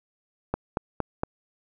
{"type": "click train", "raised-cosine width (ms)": 1, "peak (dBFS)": -11, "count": 4, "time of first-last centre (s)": [0.54, 1.234], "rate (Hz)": 4.32, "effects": []}